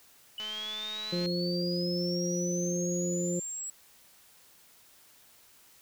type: linear sweep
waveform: sine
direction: up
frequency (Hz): 2960 to 7770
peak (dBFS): -35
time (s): 0.38-3.7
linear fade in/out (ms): 2
type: click train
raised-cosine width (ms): 0.2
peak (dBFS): -27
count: 185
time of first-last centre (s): 0.4-1.26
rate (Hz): 214
type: harmonic tone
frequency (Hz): 175.8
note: F3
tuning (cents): +12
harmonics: 1 / 2 / 3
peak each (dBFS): -31 / -34 / -36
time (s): 1.12-3.4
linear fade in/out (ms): 10
effects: white hiss -59 dBFS RMS until 5.81 s